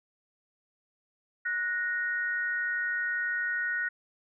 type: tone pair together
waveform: sine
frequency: 1468 / 1866.2 Hz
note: F#6 / A#6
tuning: -14 / +1 cents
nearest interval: major third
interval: 415 cents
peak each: -30 / -31 dBFS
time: 1.45-3.89 s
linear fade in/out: 10 ms
effects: none